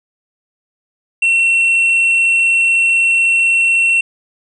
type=tone; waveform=triangle; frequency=2714 Hz; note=E7; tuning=50 cents sharp; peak=-8 dBFS; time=1.22-4.01 s; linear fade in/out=5 ms; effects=resampled to 22050 Hz